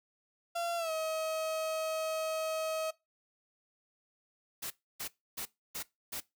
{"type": "tone with pitch glide", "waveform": "35% pulse", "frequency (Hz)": [685, 635.4], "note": ["F5", "D#5"], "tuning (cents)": [-34, 36], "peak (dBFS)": -31, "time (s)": [0.55, 2.91], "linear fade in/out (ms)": 10, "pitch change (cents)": -130, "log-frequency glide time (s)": [0.77, 0.91]}
{"type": "noise bursts", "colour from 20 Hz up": "white", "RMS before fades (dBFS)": -39, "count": 5, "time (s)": [4.62, 6.205], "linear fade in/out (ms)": 10, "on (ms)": 85, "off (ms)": 290}
{"effects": ["noise-tail reverb RT60 0.2 s tail -20 dB re dry"]}